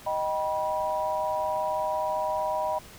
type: chord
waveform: sine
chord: Eb augmented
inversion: none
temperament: just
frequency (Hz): 622.3 / 777.8 / 972.3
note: Eb5 / G5 / B5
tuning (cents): 0 / -14 / -27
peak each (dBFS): -29 / -32 / -29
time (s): 0.06-2.79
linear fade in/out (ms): 10
effects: pink hiss -48 dBFS RMS until 2.98 s